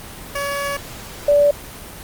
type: tone pair in turn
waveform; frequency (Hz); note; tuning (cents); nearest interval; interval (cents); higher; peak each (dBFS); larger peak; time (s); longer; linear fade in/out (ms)
15% pulse / sine; 565 / 579.5; C#5 / D5; +33 / -23; unison; 44; second; -15 / -10; second; 0.35-0.77 / 1.28-1.51; first; 5
effects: pink hiss -35 dBFS RMS until 2.03 s + Opus 24 kbps